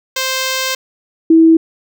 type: tone pair in turn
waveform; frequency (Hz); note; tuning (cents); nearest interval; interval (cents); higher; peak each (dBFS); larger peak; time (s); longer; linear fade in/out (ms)
5% pulse / sine; 523.3 / 325.2; C5 / E4; 0 / -23; minor sixth; 823; first; -4; neither; 0.16-0.75 / 1.3-1.57; first; 5
effects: none